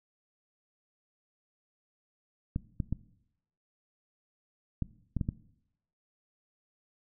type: clicks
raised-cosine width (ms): 5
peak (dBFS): -18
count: 7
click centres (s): 2.561 / 2.802 / 2.926 / 4.823 / 5.167 / 5.212 / 5.289
effects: noise-tail reverb RT60 0.8 s tail -19 dB re dry